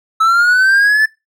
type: linear sweep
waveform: triangle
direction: up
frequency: 1300 to 1760 Hz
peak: -6 dBFS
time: 0.2-1.06 s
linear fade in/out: 10 ms
effects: noise-tail reverb RT60 0.2 s tail -18 dB re dry